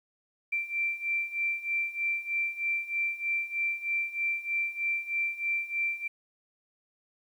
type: beating tone pair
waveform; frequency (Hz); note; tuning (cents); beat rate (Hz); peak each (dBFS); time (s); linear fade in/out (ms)
sine; 2349 / 2352.2; D7 / D7; 0 / +2; 3.2; -33 / -30; 0.52-6.08; 10
effects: 10-bit